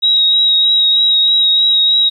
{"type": "tone with vibrato", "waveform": "sine", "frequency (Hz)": 3813, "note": "A#7", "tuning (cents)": 38, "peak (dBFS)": -8, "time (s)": [0.02, 2.1], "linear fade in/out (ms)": 20, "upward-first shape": "triangle", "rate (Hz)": 3.2, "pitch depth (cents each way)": 21, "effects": ["8-bit"]}